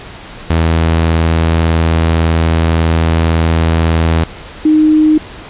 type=tone pair in turn; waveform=sawtooth / sine; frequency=81.8 / 308.8 Hz; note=E2 / D#4; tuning=-13 / -13 cents; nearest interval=octave + major seventh; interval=2300 cents; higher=second; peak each=-5 dBFS; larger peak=neither; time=0.5-4.24 / 4.65-5.18 s; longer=first; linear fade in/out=5 ms; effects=pink hiss -31 dBFS RMS until 5.49 s + resampled to 8000 Hz